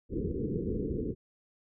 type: low-pass noise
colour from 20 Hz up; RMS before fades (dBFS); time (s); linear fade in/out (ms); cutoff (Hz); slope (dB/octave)
white; -33; 0.09-1.15; 50; 470; 96
effects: none